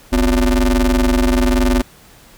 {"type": "ring-modulated tone", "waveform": "35% pulse", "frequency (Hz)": 105, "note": "G#2", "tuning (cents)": 19, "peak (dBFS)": -7, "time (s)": [0.12, 1.82], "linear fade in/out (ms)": 10, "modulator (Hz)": 147, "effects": ["pink hiss -45 dBFS RMS until 2.37 s"]}